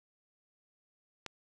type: click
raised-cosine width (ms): 0.2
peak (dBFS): -22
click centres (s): 1.263
effects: 10-bit